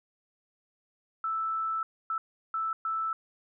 sine tone bursts at uneven times, 1318.5 Hz, E6, in tune, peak -28 dBFS, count 4, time 1.24-1.83 / 2.1-2.18 / 2.54-2.73 / 2.85-3.13 s, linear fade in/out 2 ms, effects none

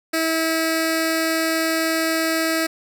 10% pulse tone with notch filter, 323.7 Hz, E4, 31 cents flat, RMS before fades -21 dBFS, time 0.13-2.67 s, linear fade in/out 10 ms, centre 1000 Hz, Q 1.5, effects none

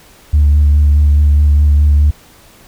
sine tone with vibrato, 73.42 Hz, D2, in tune, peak -4 dBFS, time 0.33-2.11 s, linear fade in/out 10 ms, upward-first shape sine, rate 4.8 Hz, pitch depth 21 cents each way, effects tanh soft clip ceiling -3 dBFS + pink hiss -43 dBFS RMS until 2.67 s

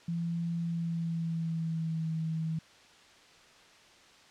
sine tone with pitch glide, 168.9 to 160.71 Hz, E3 to E3, +42 to -44 cents, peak -30 dBFS, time 0.08-2.59 s, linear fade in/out 5 ms, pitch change -86 cents, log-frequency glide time 0.6-2.09 s, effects white hiss -57 dBFS RMS until 4.3 s + low-pass 5000 Hz 12 dB/octave

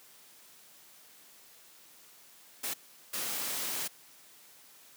white noise bursts at uneven times, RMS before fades -35 dBFS, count 2, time 2.63-2.74 / 3.13-3.88 s, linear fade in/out 10 ms, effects white hiss -57 dBFS RMS until 4.96 s + high-pass 150 Hz 12 dB/octave

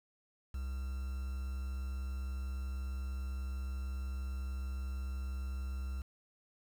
triangle tone with quantisation, 65.41 Hz, C2, in tune, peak -34 dBFS, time 0.54-6.02 s, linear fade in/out 5 ms, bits 9, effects none

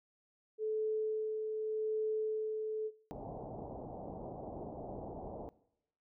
sine tone with tremolo, 434 Hz, A4, 24 cents flat, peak -32 dBFS, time 0.58-2.91 s, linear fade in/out 50 ms, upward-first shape sine, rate 0.85 Hz, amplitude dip 35%
white low-pass noise, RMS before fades -45 dBFS, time 3.11-5.49 s, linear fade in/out 0 ms, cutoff 800 Hz, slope 48 dB/octave
effects noise-tail reverb RT60 0.8 s tail -20 dB re dry

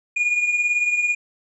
triangle beating tone pair, 2436 / 2454 Hz, D#7 / D#7, -37 / -25 cents, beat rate 18 Hz, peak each -17 / -25 dBFS, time 0.16-1.15 s, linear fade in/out 10 ms, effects resampled to 24000 Hz

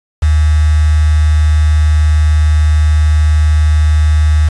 sine tone with quantisation, 76.6 Hz, D#2, 27 cents flat, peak -6 dBFS, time 0.22-4.49 s, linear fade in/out 10 ms, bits 4, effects resampled to 22050 Hz

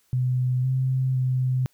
sine tone with pitch steps, 126.6 / 130.5 / 128.6 Hz, B2 / C3 / C3, +43 / -4 / -30 cents, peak -20 dBFS, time 0.13-1.66 s, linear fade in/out 0 ms, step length 510 ms, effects white hiss -65 dBFS RMS until 1.73 s

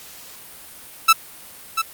sawtooth tone with echo, 1319 Hz, E6, 1 cent sharp, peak -5 dBFS, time 1.08-1.13 s, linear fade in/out 10 ms, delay 690 ms, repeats 1, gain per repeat -9 dB, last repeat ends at 1.82 s, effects white hiss -41 dBFS RMS until 1.93 s + Opus 48 kbps

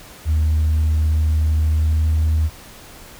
sine tone with pitch glide, 77.8 to 78.61 Hz, D#2 to D#2, 0 to +18 cents, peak -12 dBFS, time 0.25-2.5 s, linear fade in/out 50 ms, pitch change +18 cents, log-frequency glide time 1.61-2.08 s, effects tanh soft clip ceiling -12 dBFS + pink hiss -41 dBFS RMS until 3.19 s

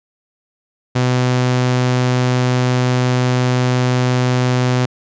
sawtooth tone, 125.7 Hz, B2, 31 cents sharp, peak -9 dBFS, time 0.95-4.86 s, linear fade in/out 10 ms, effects resampled to 16000 Hz

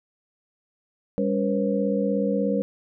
sine tone cluster, 199.5 / 282.7 / 481.4 / 538 Hz, G3 / C#4 / B4 / C5, +31 / +34 / -44 / +48 cents, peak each -24 / -29 / -26 / -28 dBFS, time 1.18-2.62 s, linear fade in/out 0 ms, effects none

